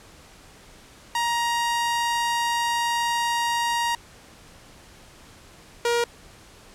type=tone pair in turn; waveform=sawtooth; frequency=941 / 473.5 Hz; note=A#5 / A#4; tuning=+16 / +27 cents; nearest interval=octave; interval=1189 cents; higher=first; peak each=-18 / -16 dBFS; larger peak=second; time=1.15-3.95 / 5.85-6.04 s; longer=first; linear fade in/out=2 ms; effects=pink hiss -49 dBFS RMS until 6.74 s + low-pass 10000 Hz 12 dB/octave